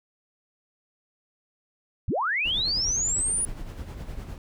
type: linear sweep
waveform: sine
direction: up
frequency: 36.71 to 9820 Hz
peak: -23 dBFS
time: 2.08-3.45 s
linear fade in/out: 0 ms
type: noise with tremolo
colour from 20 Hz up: brown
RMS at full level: -34 dBFS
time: 2.45-4.38 s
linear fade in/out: 2 ms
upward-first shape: sine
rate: 9.8 Hz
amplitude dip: 50%
effects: none